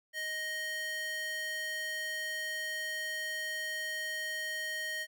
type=tone with high-pass filter; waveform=square; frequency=624 Hz; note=D#5; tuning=5 cents sharp; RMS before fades=-37 dBFS; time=0.13-5.07 s; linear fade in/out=50 ms; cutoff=1600 Hz; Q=2.1; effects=none